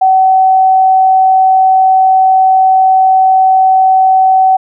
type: tone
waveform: sine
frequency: 758 Hz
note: F#5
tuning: 42 cents sharp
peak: -4 dBFS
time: 0.01-4.57 s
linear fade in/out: 10 ms
effects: none